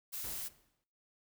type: noise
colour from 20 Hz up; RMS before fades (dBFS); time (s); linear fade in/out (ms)
blue; -41; 0.12-0.49; 20
type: noise with exponential decay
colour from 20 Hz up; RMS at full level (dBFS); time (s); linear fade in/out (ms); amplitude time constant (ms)
pink; -47; 0.24-0.84; 2; 130
effects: noise-tail reverb RT60 0.6 s tail -21 dB re dry